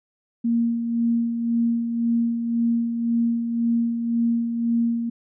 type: tone with tremolo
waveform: sine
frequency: 233.1 Hz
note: A#3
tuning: in tune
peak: -17 dBFS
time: 0.44-5.1 s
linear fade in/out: 10 ms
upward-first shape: sine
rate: 1.9 Hz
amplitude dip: 50%
effects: none